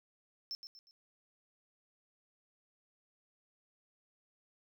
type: tone with echo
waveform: triangle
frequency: 5340 Hz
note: E8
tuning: 22 cents sharp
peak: -37 dBFS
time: 0.51-0.55 s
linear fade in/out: 0 ms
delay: 120 ms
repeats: 3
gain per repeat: -8 dB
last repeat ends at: 0.91 s
effects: none